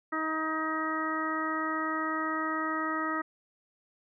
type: harmonic tone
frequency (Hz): 315.8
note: D#4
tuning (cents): +26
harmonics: 1 / 2 / 3 / 4 / 5 / 6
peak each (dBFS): -34 / -40 / -40 / -32 / -42 / -36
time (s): 0.12-3.22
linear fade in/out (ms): 10
effects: none